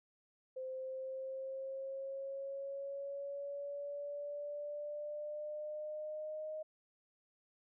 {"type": "exponential sweep", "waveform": "sine", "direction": "up", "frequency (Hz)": [518, 622.3], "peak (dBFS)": -40, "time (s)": [0.56, 6.63], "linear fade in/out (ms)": 10, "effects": []}